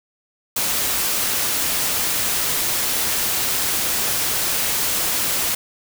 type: noise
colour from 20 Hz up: white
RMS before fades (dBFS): -21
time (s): 0.56-5.55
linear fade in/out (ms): 5
effects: none